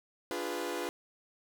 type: chord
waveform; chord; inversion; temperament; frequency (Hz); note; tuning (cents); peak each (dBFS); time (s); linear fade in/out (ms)
sawtooth; D diminished seventh; none; equal with one note detuned; 293.7 / 349.2 / 411.5 / 493.9; D4 / F4 / Ab4 / Cb5; 0 / 0 / -16 / 0; -38 / -34 / -37 / -35; 0.31-0.89; 0
effects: none